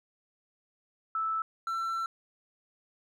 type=tone pair in turn; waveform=sine / triangle; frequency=1315 / 1343.4 Hz; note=E6 / E6; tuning=-5 / +32 cents; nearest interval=unison; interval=37 cents; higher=second; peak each=-28 dBFS; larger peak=neither; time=1.15-1.42 / 1.67-2.06 s; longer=second; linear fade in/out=2 ms; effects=none